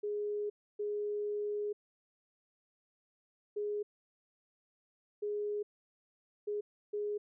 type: tone bursts at uneven times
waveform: sine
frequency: 415.3 Hz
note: G#4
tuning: in tune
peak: -33 dBFS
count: 6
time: 0.03-0.5 / 0.79-1.73 / 3.56-3.83 / 5.22-5.63 / 6.47-6.61 / 6.93-7.18 s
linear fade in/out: 10 ms
effects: none